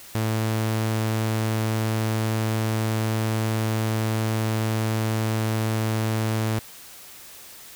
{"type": "tone", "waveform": "sawtooth", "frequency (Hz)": 110, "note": "A2", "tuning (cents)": 0, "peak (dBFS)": -18, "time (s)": [0.15, 6.59], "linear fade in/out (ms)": 0, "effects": ["white hiss -44 dBFS RMS until 7.75 s"]}